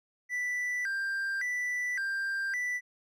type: tone with vibrato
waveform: triangle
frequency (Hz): 1770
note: A6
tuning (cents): +10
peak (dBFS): -28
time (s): 0.29-2.81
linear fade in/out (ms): 50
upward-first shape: square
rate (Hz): 0.89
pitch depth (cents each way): 190
effects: none